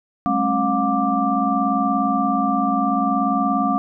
sine tone cluster, 194.6 / 215.2 / 272 / 715 / 1177 Hz, G3 / A3 / C#4 / F5 / D6, -12 / -38 / -33 / +41 / +3 cents, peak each -27 / -24 / -22 / -22 / -22 dBFS, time 0.26-3.78 s, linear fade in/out 0 ms, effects none

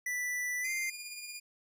square tone with pitch glide, 1976 to 2093 Hz, B6 to C7, 0 to 0 cents, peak -33 dBFS, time 0.06-0.9 s, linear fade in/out 5 ms, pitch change +100 cents, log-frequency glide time 0.61-0.7 s
15% pulse tone with tremolo, 2423 Hz, D#7, 47 cents flat, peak -33 dBFS, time 0.64-1.4 s, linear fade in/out 10 ms, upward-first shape triangle, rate 17 Hz, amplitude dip 45%
effects none

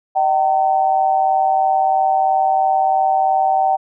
sine tone with amplitude modulation, 766 Hz, G5, 40 cents flat, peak -9 dBFS, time 0.15-3.77 s, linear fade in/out 20 ms, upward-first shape sine, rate 143 Hz, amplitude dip 75%, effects none

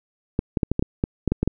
clicks, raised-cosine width 3 ms, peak -7 dBFS, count 11, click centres 0.391 / 0.572 / 0.632 / 0.716 / 0.794 / 0.825 / 1.039 / 1.277 / 1.32 / 1.43 / 1.476 s, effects none

